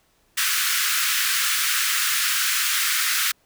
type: high-pass noise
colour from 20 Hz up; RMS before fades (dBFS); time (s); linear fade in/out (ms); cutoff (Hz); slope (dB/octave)
pink; -22; 0.37-3.32; 10; 1300; 48
effects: pink hiss -63 dBFS RMS until 3.45 s